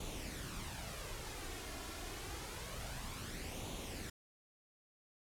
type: noise with flanger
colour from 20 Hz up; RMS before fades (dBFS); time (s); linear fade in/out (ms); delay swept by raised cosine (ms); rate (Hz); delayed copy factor
pink; -45; 0-4.1; 5; 0.29 to 2.89; 0.27; +0.5
effects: low-pass 12000 Hz 12 dB/octave